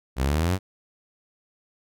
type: exponential sweep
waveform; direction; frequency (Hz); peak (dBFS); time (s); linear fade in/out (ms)
sawtooth; up; 61.74 to 98; -17; 0.16-0.59; 50
effects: none